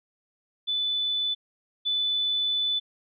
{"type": "tone pair in turn", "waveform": "sine", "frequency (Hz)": [3493, 3493], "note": ["A7", "A7"], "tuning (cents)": [-13, -13], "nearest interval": "unison", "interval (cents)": 0, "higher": "neither", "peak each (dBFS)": [-24, -23], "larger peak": "second", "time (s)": [[0.67, 1.35], [1.85, 2.8]], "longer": "second", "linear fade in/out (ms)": 20, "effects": []}